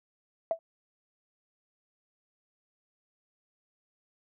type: tone with exponential decay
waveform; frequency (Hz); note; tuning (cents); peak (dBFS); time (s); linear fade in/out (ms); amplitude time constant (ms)
sine; 659.3; E5; 0; -20; 0.51-0.59; 1; 17
effects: tanh soft clip ceiling -16 dBFS